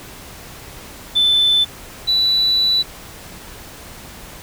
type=tone pair in turn; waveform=sine; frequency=3520 / 3960 Hz; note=A7 / B7; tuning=0 / +4 cents; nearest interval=major second; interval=204 cents; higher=second; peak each=-10 / -12 dBFS; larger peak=first; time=1.15-1.65 / 2.07-2.83 s; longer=second; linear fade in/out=20 ms; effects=tanh soft clip ceiling -8 dBFS + pink hiss -37 dBFS RMS until 4.42 s